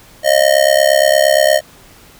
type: tone with amplitude modulation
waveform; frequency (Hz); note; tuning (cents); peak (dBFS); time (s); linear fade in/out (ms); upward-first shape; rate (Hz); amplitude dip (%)
square; 617; D#5; -15; -5; 0.23-1.61; 50; sine; 68.6; 95
effects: pink hiss -43 dBFS RMS until 2.19 s